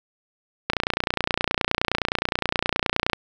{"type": "click train", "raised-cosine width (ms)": 0.3, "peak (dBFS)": -4, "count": 73, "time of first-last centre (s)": [0.7, 3.132], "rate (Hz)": 29.6, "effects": []}